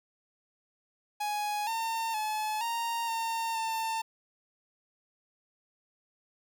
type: tone with pitch steps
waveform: 45% pulse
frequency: 834 / 907 / 858 / 928 / 911 / 897 Hz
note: G#5 / A#5 / A5 / A#5 / A#5 / A5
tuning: +7 / -48 / -44 / -8 / -40 / +33 cents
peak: -30 dBFS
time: 1.2-4.02 s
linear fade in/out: 10 ms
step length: 470 ms
effects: none